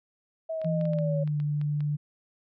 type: linear sweep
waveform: sine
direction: down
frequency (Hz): 651 to 557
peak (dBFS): -29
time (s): 0.49-1.24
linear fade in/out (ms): 10
type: clicks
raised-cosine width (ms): 0.3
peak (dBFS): -32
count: 10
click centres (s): 0.616 / 0.646 / 0.812 / 0.854 / 0.934 / 0.987 / 1.276 / 1.401 / 1.614 / 1.806
type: tone with pitch glide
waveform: sine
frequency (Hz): 164.81 to 147.68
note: E3 to D3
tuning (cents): 0 to +10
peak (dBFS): -25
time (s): 0.64-1.97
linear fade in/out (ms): 20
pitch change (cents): -190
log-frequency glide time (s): 0.84-1.37
effects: none